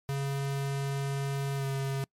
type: tone with pitch glide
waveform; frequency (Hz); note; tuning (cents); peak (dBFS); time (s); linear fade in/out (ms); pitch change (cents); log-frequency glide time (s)
square; 138.59 to 136.37; C#3 to C#3; 0 to -28; -30; 0.09-2.04; 0; -28; 1.56-1.65
effects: noise-tail reverb RT60 0.1 s tail -26 dB re dry + MP3 64 kbps